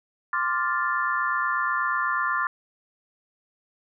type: chord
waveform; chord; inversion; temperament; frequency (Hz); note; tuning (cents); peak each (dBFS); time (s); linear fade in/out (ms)
sine; D minor seventh; third; equal; 1046.5 / 1174.7 / 1396.9 / 1760; C6 / D6 / F6 / A6; 0 / 0 / 0 / 0; -28; 0.33-2.47; 2
effects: none